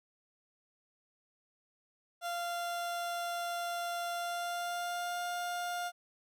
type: tone with pitch glide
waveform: 30% pulse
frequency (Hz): 693 to 705.5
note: F5 to F5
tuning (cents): -14 to +17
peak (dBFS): -32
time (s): 2.21-5.92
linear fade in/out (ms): 50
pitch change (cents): +31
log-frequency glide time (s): 4.12-5.23
effects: none